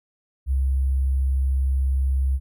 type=tone with sample-and-hold; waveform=sine; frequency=66.6 Hz; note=C2; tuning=31 cents sharp; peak=-18 dBFS; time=0.46-2.4 s; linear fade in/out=50 ms; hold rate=11025 Hz; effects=none